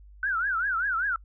sine tone with vibrato, 1480 Hz, F#6, in tune, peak -24 dBFS, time 0.23-1.16 s, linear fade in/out 2 ms, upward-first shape triangle, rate 5.1 Hz, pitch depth 240 cents each way, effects noise-tail reverb RT60 0.1 s tail -26 dB re dry + added 50 Hz sine -47 dBFS peak until 1.24 s

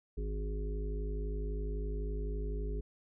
harmonic tone, 51.91 Hz, G#1, in tune, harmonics 1 / 3 / 5 / 7 / 8, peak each -34 / -46 / -49 / -49 / -44 dBFS, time 0.17-2.81 s, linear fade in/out 10 ms, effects none

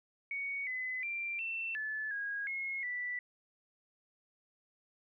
sine tone with pitch steps, 2233 / 2021 / 2364 / 2685 / 1733 / 1641 / 2164 / 1970 Hz, C#7 / B6 / D7 / E7 / A6 / G#6 / C#7 / B6, +12 / +39 / +11 / +31 / -27 / -21 / -42 / -5 cents, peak -35 dBFS, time 0.31-3.19 s, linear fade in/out 2 ms, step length 360 ms, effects none

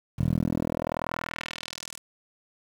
10% pulse tone with band-pass filter sweep, 40.66 Hz, E1, 23 cents flat, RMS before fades -30 dBFS, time 0.18-1.99 s, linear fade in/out 20 ms, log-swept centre 120 to 9200 Hz, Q 1.4, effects 8-bit

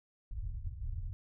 pink low-pass noise, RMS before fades -39 dBFS, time 0.31-1.13 s, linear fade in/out 0 ms, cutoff 110 Hz, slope 48 dB/octave, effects none

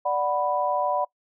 sine chord, B minor, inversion first, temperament equal, 587.3 / 740 / 987.8 Hz, D5 / F#5 / B5, 0 / 0 / 0 cents, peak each -26 dBFS, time 0.05-1.05 s, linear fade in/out 10 ms, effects noise-tail reverb RT60 0.1 s tail -22 dB re dry

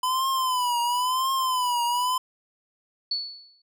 square tone with vibrato, 1007 Hz, B5, 33 cents sharp, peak -23 dBFS, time 0.03-2.18 s, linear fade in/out 5 ms, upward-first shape triangle, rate 0.97 Hz, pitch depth 110 cents each way
sine tone with exponential decay, 4435 Hz, C#8, in tune, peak -22 dBFS, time 3.11-3.62 s, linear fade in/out 5 ms, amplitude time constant 110 ms
effects none

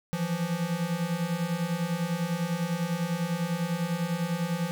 square beating tone pair, 164.81 / 174.81 Hz, E3 / F3, 0 / +2 cents, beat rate 10 Hz, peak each -32 / -30 dBFS, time 0.13-4.71 s, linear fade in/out 0 ms, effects none

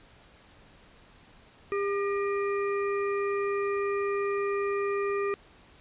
harmonic tone with a mistuned harmonic, 401.4 Hz, G4, 41 cents sharp, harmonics 1 / 3 / 5 / 6, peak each -27 / -34 / -40 / -41 dBFS, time 1.72-5.34 s, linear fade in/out 0 ms, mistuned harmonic 5, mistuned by -93 cents, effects pink hiss -56 dBFS RMS until 5.8 s + resampled to 8000 Hz

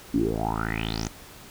10% pulse tone with low-pass filter sweep, 55 Hz, A1, in tune, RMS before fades -27 dBFS, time 0.14-1.08 s, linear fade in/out 5 ms, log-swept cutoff 260 to 6900 Hz, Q 8.7, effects pink hiss -46 dBFS RMS until 1.5 s

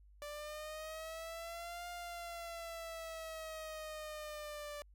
sawtooth exponential two-way sweep, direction up then down, 585 to 703 to 585 Hz, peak -40 dBFS, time 0.22-4.82 s, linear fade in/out 0 ms, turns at 1.88 s, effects added 50 Hz sine -59 dBFS peak until 4.94 s

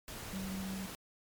sine tone in noise, 191.2 Hz, G3, 43 cents flat, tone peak -38 dBFS, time 0.33-0.86 s, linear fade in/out 0 ms, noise pink, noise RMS -45 dBFS, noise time 0.08-0.95 s, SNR +4 dB, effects MP3 96 kbps

